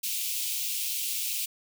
white high-pass noise, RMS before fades -31 dBFS, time 0.03-1.46 s, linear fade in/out 10 ms, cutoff 2400 Hz, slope 48 dB/octave, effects none

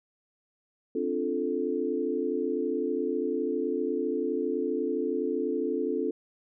sine chord, D minor seventh, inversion third, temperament equal with one note detuned, 261.6 / 293.7 / 349.2 / 438.2 Hz, C4 / D4 / F4 / A4, 0 / 0 / 0 / -7 cents, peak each -33 / -33 / -32 / -30 dBFS, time 0.95-6.11 s, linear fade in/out 5 ms, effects none

